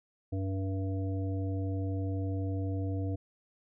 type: harmonic tone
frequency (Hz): 96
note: G2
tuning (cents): -36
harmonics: 1 / 3 / 5 / 7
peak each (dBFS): -31 / -37 / -43 / -46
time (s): 0.32-3.16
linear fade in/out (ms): 10
effects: none